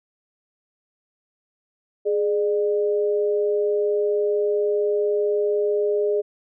sine tone pair together, 416.7 / 601 Hz, G#4 / D5, +6 / +40 cents, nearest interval tritone, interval 634 cents, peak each -19 / -26 dBFS, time 2.05-6.22 s, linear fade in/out 20 ms, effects none

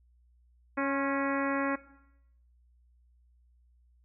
harmonic tone with a mistuned harmonic, 276.6 Hz, C#4, 4 cents flat, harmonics 1 / 2 / 3 / 4 / 5 / 6 / 7 / 8 / 9, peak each -31 / -34 / -40 / -36 / -37 / -38 / -40 / -42 / -46 dBFS, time 0.77-1.76 s, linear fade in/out 10 ms, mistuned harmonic 4, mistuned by -30 cents, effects noise-tail reverb RT60 0.8 s tail -17 dB re dry + added 60 Hz sine -61 dBFS peak until 4.04 s

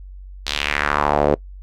sawtooth tone with band-pass filter sweep, 73.42 Hz, D2, in tune, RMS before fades -19 dBFS, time 0.46-1.35 s, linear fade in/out 10 ms, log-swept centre 4200 to 460 Hz, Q 2.3, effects noise-tail reverb RT60 0.1 s tail -22 dB re dry + added 47 Hz sine -34 dBFS peak until 1.62 s

